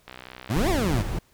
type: click train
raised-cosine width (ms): 0.3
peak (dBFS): -23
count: 46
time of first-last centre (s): 0.08-0.793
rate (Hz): 63.1
type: exponential two-way sweep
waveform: 25% pulse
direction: up then down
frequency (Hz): 91.8 to 400.3 to 91.8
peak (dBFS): -19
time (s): 0.49-1.03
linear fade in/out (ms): 20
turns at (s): 0.69
type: noise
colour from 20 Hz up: brown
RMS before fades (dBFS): -27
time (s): 0.56-1.19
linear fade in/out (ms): 5
effects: pink hiss -61 dBFS RMS until 1.33 s